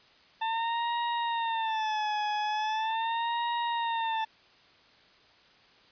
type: tone with vibrato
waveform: 40% pulse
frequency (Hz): 891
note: A5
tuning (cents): +22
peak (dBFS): -27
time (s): 0.41-4.25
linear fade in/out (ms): 10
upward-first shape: sine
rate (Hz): 0.4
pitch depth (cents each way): 100
effects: white hiss -59 dBFS RMS until 5.91 s + resampled to 11025 Hz